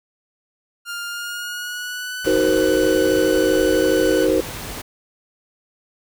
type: tone with pitch glide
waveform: sawtooth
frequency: 1404 to 1496.1 Hz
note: F6 to F#6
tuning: +9 to +19 cents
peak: -23 dBFS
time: 0.85-4.28 s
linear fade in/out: 50 ms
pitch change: +110 cents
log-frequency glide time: 1.07-2.17 s
type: noise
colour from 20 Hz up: pink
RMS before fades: -31 dBFS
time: 2.24-4.82 s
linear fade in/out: 10 ms
type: chord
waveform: sine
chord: C half-diminished seventh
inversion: first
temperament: just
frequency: 314 / 376.7 / 470.9 / 523.3 Hz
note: Eb4 / Gb4 / Bb4 / C5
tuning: +16 / +31 / +18 / 0 cents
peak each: -20 dBFS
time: 2.26-4.41 s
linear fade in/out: 10 ms
effects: none